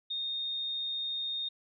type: tone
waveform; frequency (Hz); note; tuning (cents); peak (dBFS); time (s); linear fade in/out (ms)
sine; 3683; A#7; -22; -32; 0.1-1.49; 10
effects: none